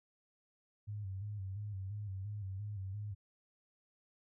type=tone with vibrato; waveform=sine; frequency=99.9 Hz; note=G2; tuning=33 cents sharp; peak=-39 dBFS; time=0.87-3.15 s; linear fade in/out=20 ms; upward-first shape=square; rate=2.9 Hz; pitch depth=75 cents each way; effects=none